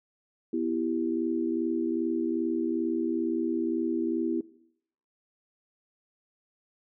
sine chord, E minor, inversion second, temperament equal, 246.9 / 329.6 / 392 Hz, B3 / E4 / G4, 0 / 0 / 0 cents, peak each -31 / -28 / -34 dBFS, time 0.53-4.41 s, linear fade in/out 5 ms, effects noise-tail reverb RT60 0.7 s tail -19 dB re dry

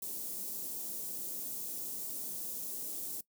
white band-stop noise, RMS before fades -40 dBFS, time 0.02-3.21 s, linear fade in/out 5 ms, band 380 to 8600 Hz, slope 12 dB/octave, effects noise-tail reverb RT60 0.1 s tail -20 dB re dry + high-pass 200 Hz 12 dB/octave

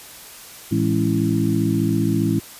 harmonic tone with a mistuned harmonic, 55 Hz, A1, in tune, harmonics 2 / 3 / 4 / 5 / 6, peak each -23 / -23 / -23 / -23 / -23 dBFS, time 0.71-2.4 s, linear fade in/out 10 ms, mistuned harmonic 4, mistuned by -96 cents, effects white hiss -40 dBFS RMS until 2.59 s + resampled to 32000 Hz

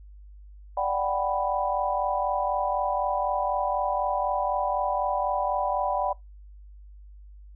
sine chord, G major seventh, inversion second, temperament equal, 587.3 / 740 / 784 / 987.8 Hz, D5 / F#5 / G5 / B5, 0 / 0 / 0 / 0 cents, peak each -29 dBFS, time 0.77-6.13 s, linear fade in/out 5 ms, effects noise-tail reverb RT60 0.2 s tail -24 dB re dry + added 50 Hz sine -44 dBFS peak until 7.55 s

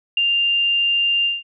sine tone with ADSR envelope, 2794 Hz, F7, in tune, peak -12 dBFS, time 0.17-1.43 s, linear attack 4 ms, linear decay 5 ms, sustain -3 dB, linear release 180 ms, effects none

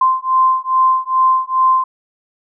sine beating tone pair, 1040 / 1042.4 Hz, C6 / C6, -11 / -7 cents, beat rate 2.4 Hz, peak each -14 dBFS, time 0.01-1.84 s, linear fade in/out 5 ms, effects none

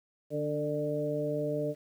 harmonic tone with a mistuned harmonic, 149.1 Hz, D3, 27 cents sharp, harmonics 1 / 2 / 3 / 4, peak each -36 / -36 / -34 / -33 dBFS, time 0.3-1.75 s, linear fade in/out 50 ms, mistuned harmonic 2, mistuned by -28 cents, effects 10-bit

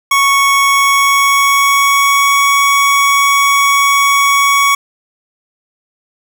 25% pulse tone with pitch glide, 1108.7 to 1119.6 Hz, C#6 to C#6, 0 to +17 cents, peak -4 dBFS, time 0.11-4.75 s, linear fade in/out 5 ms, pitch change +17 cents, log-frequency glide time 0.61-2.42 s, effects none

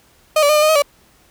35% pulse tone with pitch steps, 618 / 577 / 607 / 602 / 616 / 632 / 575 Hz, D#5 / D5 / D#5 / D5 / D#5 / D#5 / D5, -12 / -31 / -43 / +43 / -17 / +27 / -37 cents, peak -9 dBFS, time 0.36-0.822 s, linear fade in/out 5 ms, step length 66 ms, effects pink hiss -53 dBFS RMS until 1.3 s

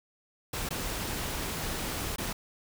pink noise with dropouts, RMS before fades -34 dBFS, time 0.53-2.33 s, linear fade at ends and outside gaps 5 ms, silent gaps 0.69-0.706 / 2.161-2.182 s, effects none

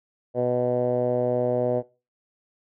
10% pulse tone with low-pass filter, 123.47 Hz, B2, in tune, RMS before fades -23 dBFS, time 0.34-1.83 s, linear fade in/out 50 ms, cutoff 570 Hz, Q 4.7, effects noise-tail reverb RT60 0.3 s tail -20 dB re dry

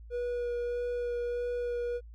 triangle tone with vibrato, 483.2 Hz, B4, 38 cents flat, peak -28 dBFS, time 0.1-2.01 s, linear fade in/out 50 ms, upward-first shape sine, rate 1.6 Hz, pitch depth 11 cents each way, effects added 56 Hz sine -45 dBFS peak until 2.14 s + MP3 64 kbps

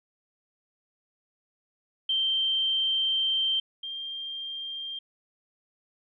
sine tone pair in turn, 3136 / 3187 Hz, G7 / G7, 0 / +28 cents, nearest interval unison, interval 28 cents, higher second, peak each -23 / -33 dBFS, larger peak first, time 2.09-3.6 / 3.83-4.99 s, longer first, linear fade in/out 5 ms, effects none

